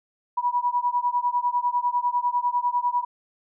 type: beating tone pair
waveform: sine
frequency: 970 / 980 Hz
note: B5 / B5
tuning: -31 / -14 cents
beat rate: 10 Hz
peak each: -24 dBFS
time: 0.37-3.05 s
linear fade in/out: 10 ms
effects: none